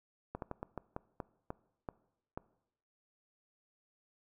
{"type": "slowing click train", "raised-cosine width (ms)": 1, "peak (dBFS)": -25, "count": 10, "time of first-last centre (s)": [0.35, 2.375], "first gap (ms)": 72, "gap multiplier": 1.27, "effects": ["noise-tail reverb RT60 0.8 s tail -21 dB re dry"]}